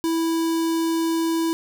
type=tone with notch filter; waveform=square; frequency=328.6 Hz; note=E4; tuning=5 cents flat; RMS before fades=-22 dBFS; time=0.04-1.53 s; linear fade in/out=0 ms; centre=2000 Hz; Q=1.3; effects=none